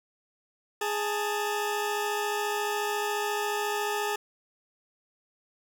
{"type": "tone pair together", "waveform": "20% pulse", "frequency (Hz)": [415.3, 884.8], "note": ["G#4", "A5"], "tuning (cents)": [0, 9], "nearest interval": "octave + minor second", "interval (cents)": 1309, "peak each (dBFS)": [-24, -28], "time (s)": [0.81, 4.16], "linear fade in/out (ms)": 5, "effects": []}